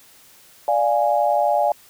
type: chord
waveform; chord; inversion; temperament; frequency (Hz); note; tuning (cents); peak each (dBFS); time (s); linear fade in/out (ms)
sine; D diminished; none; equal; 587.3 / 698.5 / 830.6; D5 / F5 / Ab5; 0 / 0 / 0; -20; 0.68-1.72; 2
effects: white hiss -50 dBFS RMS until 1.89 s